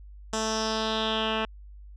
10% pulse tone with low-pass filter sweep, 220 Hz, A3, in tune, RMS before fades -28 dBFS, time 0.33-1.45 s, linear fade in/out 2 ms, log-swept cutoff 7000 to 2500 Hz, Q 3.9, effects added 50 Hz sine -43 dBFS peak until 1.96 s

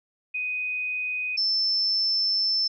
sine tone pair in turn, 2497 / 5301 Hz, D#7 / E8, +6 / +9 cents, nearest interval octave + minor second, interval 1303 cents, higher second, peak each -26 / -21 dBFS, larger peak second, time 0.34-1.37 / 1.37-2.68 s, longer second, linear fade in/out 10 ms, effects none

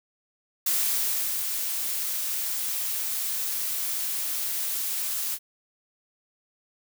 blue noise with ADSR envelope, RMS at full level -24 dBFS, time 0.66-5.39 s, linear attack 6 ms, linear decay 740 ms, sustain -5 dB, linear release 58 ms, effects none

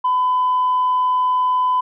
sine tone, 1006 Hz, B5, 32 cents sharp, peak -13 dBFS, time 0.04-1.81 s, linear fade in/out 10 ms, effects tanh soft clip ceiling -11 dBFS

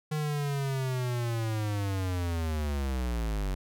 square linear sweep, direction down, 154.3 to 45.96 Hz, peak -29 dBFS, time 0.11-3.55 s, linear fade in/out 10 ms, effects none

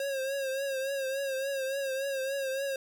square tone with vibrato, 541 Hz, C#5, 42 cents flat, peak -31 dBFS, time 0-2.76 s, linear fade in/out 2 ms, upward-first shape triangle, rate 3.5 Hz, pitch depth 62 cents each way, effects none

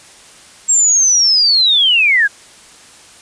sine linear sweep, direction down, 7600 to 1568 Hz, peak -8 dBFS, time 0.68-2.28 s, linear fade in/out 20 ms, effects white hiss -41 dBFS RMS until 3.21 s + resampled to 22050 Hz

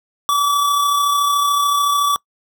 square tone with amplitude modulation, 1150 Hz, D6, 37 cents flat, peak -13 dBFS, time 0.29-2.16 s, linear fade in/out 0 ms, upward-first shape sine, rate 33.7 Hz, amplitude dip 30%, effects noise-tail reverb RT60 0.1 s tail -24 dB re dry

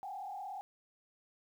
sine tone with frequency modulation, 784 Hz, G5, in tune, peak -40 dBFS, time 0.03-0.61 s, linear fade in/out 0 ms, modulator 37 Hz, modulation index 1.4, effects 11-bit

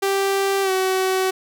sawtooth tone with pitch glide, 392 to 376.9 Hz, G4 to F#4, 0 to +32 cents, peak -14 dBFS, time 0.02-1.31 s, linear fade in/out 10 ms, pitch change -68 cents, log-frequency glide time 0.62-0.71 s, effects none

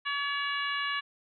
harmonic tone, 568 Hz, C#5, 42 cents sharp, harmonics 2 / 3 / 4 / 5 / 6 / 7, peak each -34 / -33 / -38 / -36 / -42 / -44 dBFS, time 0.05-1.01 s, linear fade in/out 20 ms, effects none

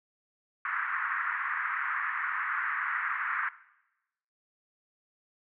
white band-pass noise, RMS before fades -32 dBFS, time 0.65-3.49 s, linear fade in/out 2 ms, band 1100 to 1900 Hz, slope 48 dB/octave, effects noise-tail reverb RT60 0.9 s tail -18 dB re dry

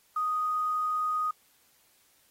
sine tone with quantisation, 1244.5 Hz, D#6, in tune, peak -26 dBFS, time 0.16-1.31 s, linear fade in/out 5 ms, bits 9, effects white hiss -65 dBFS RMS until 2.3 s + AAC 48 kbps

